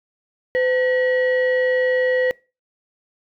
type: tone pair together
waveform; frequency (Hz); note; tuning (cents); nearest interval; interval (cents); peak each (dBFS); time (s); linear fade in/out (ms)
sine; 508 / 1916.1; B4 / A#6; +49 / +47; octave + major seventh; 2298; -15 / -21; 0.55-2.31; 0
effects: noise-tail reverb RT60 0.3 s tail -25 dB re dry + tanh soft clip ceiling -12 dBFS